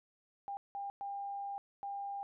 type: tone bursts at uneven times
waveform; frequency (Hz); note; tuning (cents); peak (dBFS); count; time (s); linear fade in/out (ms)
sine; 800; G5; +35; -38; 4; 0.48-0.57 / 0.75-0.9 / 1.01-1.58 / 1.83-2.23; 0
effects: none